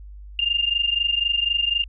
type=tone pair together; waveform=sine; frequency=2794 / 2818 Hz; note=F7 / F7; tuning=0 / +15 cents; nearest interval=unison; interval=15 cents; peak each=-22 dBFS; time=0.39-1.84 s; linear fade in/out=2 ms; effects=added 50 Hz sine -37 dBFS peak until 1.88 s